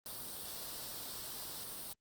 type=noise with comb filter; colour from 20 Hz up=white; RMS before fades=-45 dBFS; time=0.06-1.93 s; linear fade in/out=0 ms; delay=0.22 ms; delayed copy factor=+0.55; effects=Opus 32 kbps